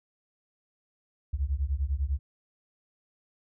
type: beating tone pair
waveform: sine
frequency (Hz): 64.5 / 74.5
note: C2 / D2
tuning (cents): -24 / +25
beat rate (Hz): 10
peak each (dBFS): -29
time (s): 1.33-2.19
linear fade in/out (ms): 10
effects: none